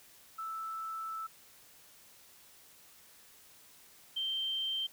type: tone pair in turn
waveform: sine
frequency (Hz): 1318.5 / 3136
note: E6 / G7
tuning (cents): 0 / 0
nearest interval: octave + minor third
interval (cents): 1500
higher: second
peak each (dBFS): -37 / -32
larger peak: second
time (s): 0.38-1.27 / 4.16-4.87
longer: first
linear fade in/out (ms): 10
effects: white hiss -59 dBFS RMS until 4.92 s